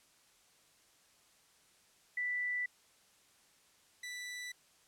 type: tone pair in turn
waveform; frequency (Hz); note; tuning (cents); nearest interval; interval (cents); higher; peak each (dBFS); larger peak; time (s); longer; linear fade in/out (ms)
sine / sawtooth; 1975.5 / 1975.5; B6 / B6; 0 / 0; unison; 0; neither; -33 / -38; first; 2.17-2.66 / 4.03-4.52; neither; 5
effects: white hiss -67 dBFS RMS until 4.87 s + low-pass 10000 Hz 12 dB/octave